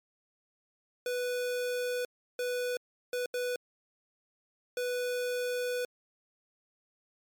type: tone bursts at uneven times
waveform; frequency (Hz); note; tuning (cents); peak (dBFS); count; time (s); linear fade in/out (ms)
square; 493.9; B4; 0; -31; 5; 1.06-2.05 / 2.39-2.77 / 3.13-3.26 / 3.34-3.56 / 4.77-5.85; 2
effects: MP3 96 kbps